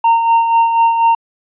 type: tone with tremolo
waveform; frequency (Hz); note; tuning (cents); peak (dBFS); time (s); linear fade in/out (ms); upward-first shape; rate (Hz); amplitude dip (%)
triangle; 920; A#5; -23; -5; 0.04-1.15; 5; sine; 4.1; 50
effects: resampled to 8000 Hz